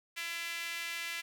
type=tone with high-pass filter; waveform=sawtooth; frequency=336.7 Hz; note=E4; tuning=37 cents sharp; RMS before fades=-39 dBFS; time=0.16-1.22 s; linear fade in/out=20 ms; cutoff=2200 Hz; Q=2.4; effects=none